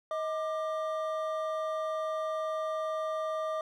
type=tone pair together; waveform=triangle; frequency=631 / 1191.2 Hz; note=D#5 / D6; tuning=+24 / +24 cents; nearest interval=major seventh; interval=1100 cents; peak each=-30 / -34 dBFS; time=0.11-3.61 s; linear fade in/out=2 ms; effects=none